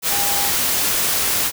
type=tone in noise; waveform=sine; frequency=806 Hz; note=G5; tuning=48 cents sharp; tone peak=-26 dBFS; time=0.09-0.52 s; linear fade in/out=50 ms; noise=white; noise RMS=-19 dBFS; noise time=0.02-1.52 s; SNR=-10 dB; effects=none